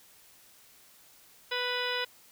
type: harmonic tone with a mistuned harmonic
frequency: 493.9 Hz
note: B4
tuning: in tune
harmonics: 1 / 2 / 3 / 4 / 5 / 6 / 7 / 8 / 10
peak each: -36 / -38 / -36 / -38 / -40 / -38 / -39 / -39 / -43 dBFS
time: 1.51-2.05 s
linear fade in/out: 10 ms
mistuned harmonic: 10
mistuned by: +34 cents
effects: white hiss -58 dBFS RMS until 2.31 s